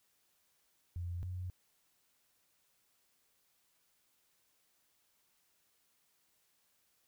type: tone pair in turn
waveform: sine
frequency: 87.31 / 90.87 Hz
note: F2 / F#2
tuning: 0 / -31 cents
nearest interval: minor second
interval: 69 cents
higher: second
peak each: -37 / -38 dBFS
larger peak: first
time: 0.96-1.23 / 1.23-1.5 s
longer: neither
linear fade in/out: 0 ms
effects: white hiss -75 dBFS RMS until 7.07 s